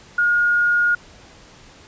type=tone; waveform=sine; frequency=1431 Hz; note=F6; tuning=42 cents sharp; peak=-14 dBFS; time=0.18-0.95 s; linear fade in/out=5 ms; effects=pink hiss -46 dBFS RMS until 1.87 s + resampled to 16000 Hz